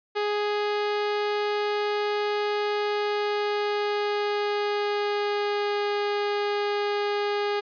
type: tone with pitch glide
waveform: sawtooth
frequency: 415.3 to 410.8 Hz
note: G#4 to G#4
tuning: 0 to -19 cents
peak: -20 dBFS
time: 0.15-7.61 s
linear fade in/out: 20 ms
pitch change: -19 cents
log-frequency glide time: 2.75-5.87 s
effects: resampled to 11025 Hz